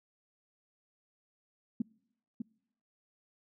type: tone with echo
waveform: sine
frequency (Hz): 230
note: A#3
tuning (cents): -23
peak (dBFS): -27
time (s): 1.8-1.82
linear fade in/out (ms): 5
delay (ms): 600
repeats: 1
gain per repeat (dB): -6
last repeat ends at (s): 2.42
effects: noise-tail reverb RT60 0.8 s tail -26 dB re dry